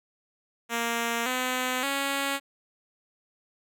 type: tone with pitch steps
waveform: 5% pulse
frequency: 233.1 / 254.2 / 277.2 Hz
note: A#3 / C4 / C#4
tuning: 0 / -50 / 0 cents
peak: -15 dBFS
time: 0.69-2.4 s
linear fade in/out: 50 ms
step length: 570 ms
effects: none